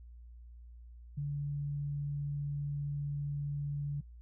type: tone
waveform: sine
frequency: 143.9 Hz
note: D3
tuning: 35 cents flat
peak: -33 dBFS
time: 1.17-4.01 s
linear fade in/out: 10 ms
effects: noise-tail reverb RT60 0.1 s tail -19 dB re dry + added 59 Hz sine -49 dBFS peak until 4.21 s